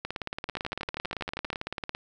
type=two click trains; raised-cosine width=0.3 ms; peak=-16 / -17 dBFS; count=35 / 14; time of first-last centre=0.05-1.949 / 0.49-1.53 s; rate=17.9 / 12.5 Hz; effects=none